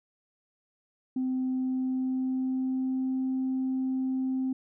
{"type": "tone with pitch glide", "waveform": "sine", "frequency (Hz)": [258.1, 261.2], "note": ["C4", "C4"], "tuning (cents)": [-23, -3], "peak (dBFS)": -25, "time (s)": [1.16, 4.53], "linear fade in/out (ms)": 5, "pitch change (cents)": 20, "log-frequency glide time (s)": [1.47, 3.24], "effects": ["tanh soft clip ceiling -23 dBFS"]}